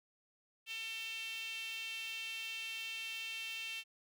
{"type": "tone with high-pass filter", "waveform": "sawtooth", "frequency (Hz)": 448.6, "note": "A4", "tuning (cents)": 34, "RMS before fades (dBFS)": -43, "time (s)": [0.66, 3.84], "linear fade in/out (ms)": 50, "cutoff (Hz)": 2800, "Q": 7, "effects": []}